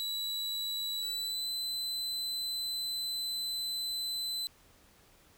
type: tone with pitch glide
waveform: 40% pulse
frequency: 3929 to 4030 Hz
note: B7 to B7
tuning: -10 to +34 cents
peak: -32 dBFS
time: 0-4.47 s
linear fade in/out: 0 ms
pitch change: +44 cents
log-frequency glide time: 0.96-1.5 s
effects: pink hiss -62 dBFS RMS until 5.37 s